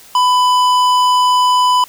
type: tone with tanh clipping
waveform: sine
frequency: 998 Hz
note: B5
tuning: 18 cents sharp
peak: -11 dBFS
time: 0.15-1.84 s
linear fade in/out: 2 ms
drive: 15 dB
effects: white hiss -41 dBFS RMS until 1.88 s